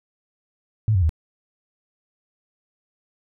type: tone with pitch steps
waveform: sine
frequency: 108.6 / 92.92 / 79.5 Hz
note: A2 / F#2 / D#2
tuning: -22 / +8 / +38 cents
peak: -15 dBFS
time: 0.88-1.093 s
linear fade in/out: 0 ms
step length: 71 ms
effects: none